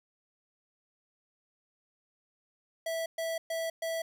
square tone bursts, 656 Hz, E5, 9 cents flat, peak -32 dBFS, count 4, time 2.86-4.02 s, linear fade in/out 5 ms, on 200 ms, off 120 ms, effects none

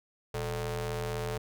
sawtooth ring-modulated tone, 160 Hz, D#3, 49 cents sharp, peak -25 dBFS, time 0.34-1.38 s, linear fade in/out 5 ms, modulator 278 Hz, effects none

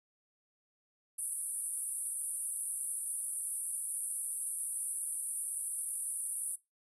pink band-pass noise, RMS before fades -38 dBFS, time 1.18-6.56 s, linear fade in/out 10 ms, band 9000 to 11000 Hz, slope 96 dB/octave, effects noise-tail reverb RT60 0.2 s tail -19 dB re dry

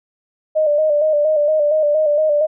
sine tone with vibrato, 605 Hz, D#5, 49 cents flat, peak -12 dBFS, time 0.55-2.47 s, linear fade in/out 20 ms, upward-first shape square, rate 4.3 Hz, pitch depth 48 cents each way, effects none

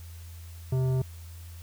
sine tone with tanh clipping, 130 Hz, C3, 11 cents flat, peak -25 dBFS, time 0.72-1.02 s, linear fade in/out 5 ms, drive 12 dB, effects added 84 Hz sine -41 dBFS peak until 1.62 s + white hiss -54 dBFS RMS until 1.62 s

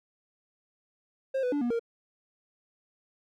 triangle tone with pitch steps, 533 / 497.4 / 289.8 / 240.3 / 464.5 Hz, C5 / B4 / D4 / B3 / A#4, +32 / +12 / -23 / -47 / -6 cents, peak -24 dBFS, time 1.34-1.795 s, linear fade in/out 10 ms, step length 91 ms, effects none

